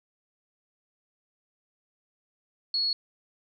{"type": "tone", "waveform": "sine", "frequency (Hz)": 4348, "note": "C#8", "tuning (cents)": -34, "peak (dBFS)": -24, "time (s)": [2.74, 2.93], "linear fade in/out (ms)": 2, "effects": []}